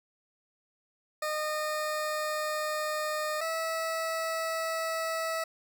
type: tone pair in turn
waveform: 20% pulse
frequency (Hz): 612 / 650.4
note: D#5 / E5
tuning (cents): -29 / -23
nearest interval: minor second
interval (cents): 106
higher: second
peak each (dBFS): -25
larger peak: neither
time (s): 1.22-3.41 / 3.41-5.44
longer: first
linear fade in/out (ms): 5
effects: none